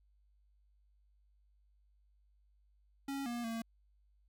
square tone with pitch steps, 275.8 / 238.3 / 227.8 Hz, C#4 / A#3 / A#3, -9 / +38 / -40 cents, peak -38 dBFS, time 3.08-3.62 s, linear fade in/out 5 ms, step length 180 ms, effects added 50 Hz sine -67 dBFS peak until 4.28 s

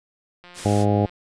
click train, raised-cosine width 0.3 ms, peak -29 dBFS, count 117, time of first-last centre 0.44-1.095 s, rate 177 Hz
white noise, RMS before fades -34 dBFS, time 0.54-0.86 s, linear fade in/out 50 ms
harmonic tone, 102.8 Hz, G#2, 17 cents flat, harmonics 1 / 2 / 3 / 4 / 5 / 6 / 7 / 8, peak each -20 / -23 / -25 / -26 / -27 / -28 / -28 / -29 dBFS, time 0.65-1.06 s, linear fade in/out 5 ms
effects resampled to 22050 Hz

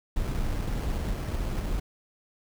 brown noise with sample-and-hold, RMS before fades -29 dBFS, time 0.16-1.8 s, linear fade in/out 5 ms, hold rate 3675 Hz, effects none

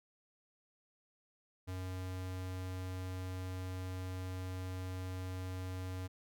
square tone, 92.5 Hz, F#2, in tune, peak -40 dBFS, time 1.67-6.08 s, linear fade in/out 20 ms, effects none

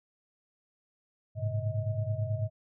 sine tone cluster, 102.4 / 111.6 / 136.6 / 632 Hz, G#2 / A2 / C#3 / D#5, -24 / +25 / -25 / +27 cents, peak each -32 / -32 / -39 / -39 dBFS, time 1.35-2.5 s, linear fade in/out 50 ms, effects none

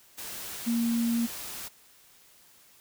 sine tone in noise, 233.1 Hz, A#3, in tune, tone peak -24 dBFS, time 0.66-1.27 s, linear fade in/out 20 ms, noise white, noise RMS -39 dBFS, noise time 0.17-1.69 s, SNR +12 dB, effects white hiss -58 dBFS RMS until 2.8 s

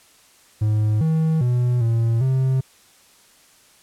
triangle tone with pitch steps, 107 / 159.7 / 123 / 115 / 131.6 Hz, A2 / D#3 / B2 / A#2 / C3, -48 / +45 / -7 / -23 / +10 cents, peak -14 dBFS, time 0.61-2.61 s, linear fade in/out 10 ms, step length 400 ms, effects white hiss -53 dBFS RMS until 3.82 s + low-pass 11000 Hz 12 dB/octave

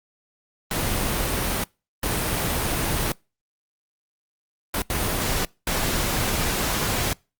pink noise bursts at uneven times, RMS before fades -24 dBFS, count 5, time 0.71-1.64 / 2.03-3.12 / 4.74-4.82 / 4.9-5.45 / 5.67-7.13 s, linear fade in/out 2 ms, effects noise-tail reverb RT60 0.3 s tail -26 dB re dry + Opus 32 kbps

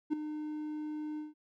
triangle tone with ADSR envelope, 303.9 Hz, D#4, 41 cents flat, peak -23 dBFS, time 0.1-1.34 s, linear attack 31 ms, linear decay 6 ms, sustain -11 dB, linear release 160 ms, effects none

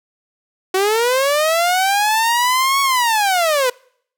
sawtooth linear two-way sweep, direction up then down, 369.4 to 1116 to 483.5 Hz, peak -10 dBFS, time 0.74-3.7 s, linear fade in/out 5 ms, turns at 2.81 s, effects noise-tail reverb RT60 0.6 s tail -25 dB re dry

